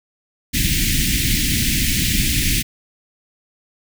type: band-stop noise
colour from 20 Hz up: pink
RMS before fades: -18 dBFS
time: 0.53-2.63 s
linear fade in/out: 20 ms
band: 310 to 1900 Hz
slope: 48 dB/octave
effects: none